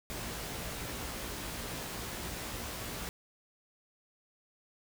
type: noise with comb filter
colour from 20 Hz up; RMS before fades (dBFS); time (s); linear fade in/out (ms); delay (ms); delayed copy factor
pink; -40; 0.1-3.09; 0; 17; +0.6
effects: none